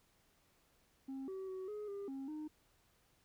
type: tone with pitch steps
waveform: sine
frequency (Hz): 268 / 381.7 / 376.3 / 419.8 / 400.1 / 270.2 / 306.3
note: C4 / G4 / F#4 / G#4 / G4 / C#4 / D#4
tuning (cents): +42 / -46 / +29 / +19 / +35 / -44 / -27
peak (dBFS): -39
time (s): 1.08-2.48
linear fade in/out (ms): 10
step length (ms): 200
effects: tanh soft clip ceiling -41 dBFS + pink hiss -73 dBFS RMS until 3.24 s